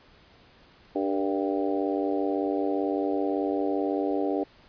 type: harmonic tone with a mistuned harmonic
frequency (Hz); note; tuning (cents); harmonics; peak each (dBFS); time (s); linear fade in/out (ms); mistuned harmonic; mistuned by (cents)
98; G2; 0; 3 / 4 / 5 / 6 / 7 / 8; -28 / -30 / -32 / -34 / -35 / -36; 0.95-4.44; 10; 5; -46
effects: pink hiss -56 dBFS RMS until 4.68 s + resampled to 11025 Hz